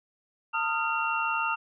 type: tone cluster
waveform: sine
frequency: 903 / 1243 / 1389 / 2737 Hz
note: A5 / D#6 / F6 / F7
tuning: +45 / -2 / -10 / -36 cents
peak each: -31 dBFS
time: 0.53-1.56 s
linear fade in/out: 20 ms
effects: none